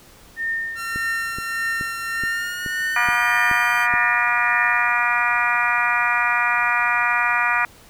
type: tone with tremolo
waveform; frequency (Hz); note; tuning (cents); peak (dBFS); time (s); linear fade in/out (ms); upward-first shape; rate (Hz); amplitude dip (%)
sine; 1821; A#6; -41; -20; 0.36-4.98; 50; triangle; 1.7; 75
type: tone with pitch glide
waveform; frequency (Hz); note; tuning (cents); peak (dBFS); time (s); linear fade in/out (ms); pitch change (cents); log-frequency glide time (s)
sawtooth; 1365 to 1550; F6 to G6; -40 to -20; -25; 0.75-3.88; 50; +220; 2.13-3.21
type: click train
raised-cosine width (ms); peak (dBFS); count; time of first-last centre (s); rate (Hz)
3; -19; 8; 0.96-3.939; 2.35
type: harmonic tone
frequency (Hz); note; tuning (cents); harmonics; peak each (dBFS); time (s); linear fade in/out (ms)
240.4; B3; -46; 3 / 4 / 5 / 6 / 7 / 8 / 9 / 10; -29 / -25 / -24 / -23 / -28 / -23 / -33 / -24; 2.96-7.65; 2
effects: pink hiss -48 dBFS RMS until 7.89 s